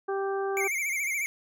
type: harmonic tone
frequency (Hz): 391.6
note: G4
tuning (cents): -2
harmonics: 1 / 2 / 3 / 4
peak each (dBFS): -28 / -34 / -38 / -40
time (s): 0.08-0.68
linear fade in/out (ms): 10
type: tone with vibrato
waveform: square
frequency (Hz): 2217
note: C#7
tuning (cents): 0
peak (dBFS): -28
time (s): 0.57-1.26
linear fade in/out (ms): 0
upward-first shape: sine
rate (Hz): 14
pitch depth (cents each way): 100
effects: none